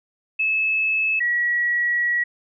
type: tone pair in turn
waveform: sine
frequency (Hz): 2600 / 1922.5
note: E7 / B6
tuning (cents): -24 / -47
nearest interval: perfect fourth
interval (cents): 523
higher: first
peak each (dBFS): -18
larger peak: neither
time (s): 0.39-1.2 / 1.2-2.24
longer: second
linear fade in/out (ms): 10
effects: none